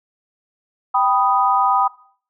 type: chord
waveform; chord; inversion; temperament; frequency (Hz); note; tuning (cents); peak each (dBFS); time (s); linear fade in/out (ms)
sine; G augmented; none; equal; 784 / 987.8 / 1244.5; G5 / B5 / D#6; 0 / 0 / 0; -18; 0.94-1.88; 10
effects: noise-tail reverb RT60 0.5 s tail -19 dB re dry